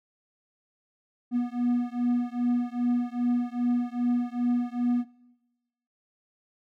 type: beating tone pair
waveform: triangle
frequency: 241.9 / 244.4 Hz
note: B3 / B3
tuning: -36 / -18 cents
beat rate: 2.5 Hz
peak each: -25 dBFS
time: 1.31-5.05 s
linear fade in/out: 50 ms
effects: noise-tail reverb RT60 1.0 s tail -20 dB re dry